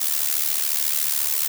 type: noise with amplitude modulation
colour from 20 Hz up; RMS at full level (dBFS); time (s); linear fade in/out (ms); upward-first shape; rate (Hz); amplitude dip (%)
blue; -19; 0-1.48; 10; sine; 74.1; 80
effects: none